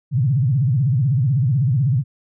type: tone with vibrato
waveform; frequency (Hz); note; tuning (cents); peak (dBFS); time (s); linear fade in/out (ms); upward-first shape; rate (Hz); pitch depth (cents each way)
sine; 130.81; C3; 0; -14; 0.11-2.04; 50; sine; 16; 260
effects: none